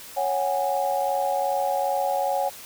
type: chord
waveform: sine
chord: C# suspended fourth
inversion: none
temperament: equal with one note detuned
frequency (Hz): 554.4 / 740 / 822.5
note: C#5 / F#5 / G#5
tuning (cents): 0 / 0 / -17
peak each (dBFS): -26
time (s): 0.16-2.5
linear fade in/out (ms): 20
effects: white hiss -42 dBFS RMS until 2.65 s